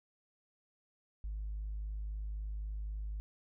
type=tone with tanh clipping; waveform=triangle; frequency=51.91 Hz; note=G#1; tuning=in tune; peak=-37 dBFS; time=1.24-3.2 s; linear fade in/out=0 ms; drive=5 dB; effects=none